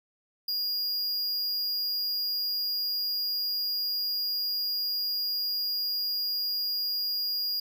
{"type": "tone", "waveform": "square", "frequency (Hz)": 4846, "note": "D#8", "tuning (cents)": -47, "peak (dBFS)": -28, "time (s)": [0.48, 7.6], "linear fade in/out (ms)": 5, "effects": []}